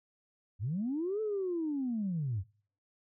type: linear two-way sweep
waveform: sine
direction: up then down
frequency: 85.1 to 441.5 to 85.1 Hz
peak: -30 dBFS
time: 0.59-2.44 s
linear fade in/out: 50 ms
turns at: 1.21 s
effects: noise-tail reverb RT60 0.5 s tail -26 dB re dry + tanh soft clip ceiling -26 dBFS